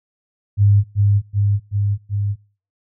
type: tone with echo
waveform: sine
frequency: 101.7 Hz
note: G#2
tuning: 36 cents flat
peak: -9 dBFS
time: 0.57-0.84 s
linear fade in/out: 50 ms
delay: 380 ms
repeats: 4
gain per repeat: -2 dB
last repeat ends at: 2.36 s
effects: noise-tail reverb RT60 0.4 s tail -25 dB re dry